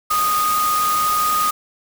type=tone in noise; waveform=sine; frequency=1239 Hz; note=D#6; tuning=8 cents flat; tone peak=-16 dBFS; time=0.1-1.51 s; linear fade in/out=10 ms; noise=white; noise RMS=-25 dBFS; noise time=0.1-1.51 s; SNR=+6 dB; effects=none